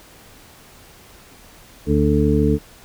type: harmonic tone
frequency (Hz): 73.42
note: D2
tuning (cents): 0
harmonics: 1 / 2 / 3 / 4 / 6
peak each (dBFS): -20 / -20 / -20 / -20 / -20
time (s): 1.86-2.59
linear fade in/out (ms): 50
effects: pink hiss -46 dBFS RMS until 2.84 s